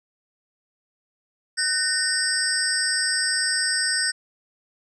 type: tone cluster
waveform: sine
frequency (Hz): 1510 / 1831 / 4866 / 5410 / 8260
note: F#6 / A#6 / D#8 / E8 / C9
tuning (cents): +35 / -32 / -39 / +44 / -23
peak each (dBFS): -27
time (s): 1.57-4.12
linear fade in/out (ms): 20
effects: none